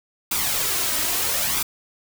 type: noise with flanger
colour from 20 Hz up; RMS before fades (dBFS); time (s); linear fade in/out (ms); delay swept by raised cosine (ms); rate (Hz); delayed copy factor
white; -23; 0.31-1.63; 5; 0.82 to 3.22; 0.76; +0.55
effects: none